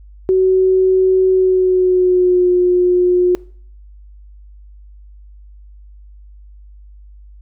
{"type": "tone with pitch glide", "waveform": "sine", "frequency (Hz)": [375.2, 359.1], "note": ["F#4", "F4"], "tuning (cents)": [24, 48], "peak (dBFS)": -9, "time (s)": [0.29, 3.35], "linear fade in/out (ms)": 0, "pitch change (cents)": -76, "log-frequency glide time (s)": [1.3, 2.5], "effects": ["noise-tail reverb RT60 0.5 s tail -23 dB re dry", "added 50 Hz sine -37 dBFS peak until 7.41 s"]}